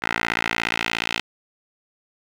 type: tone with band-pass filter sweep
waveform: 10% pulse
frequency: 57 Hz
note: A#1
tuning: 38 cents flat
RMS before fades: -25 dBFS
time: 0.02-1.21 s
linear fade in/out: 10 ms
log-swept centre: 1800 to 2900 Hz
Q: 1.9
effects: none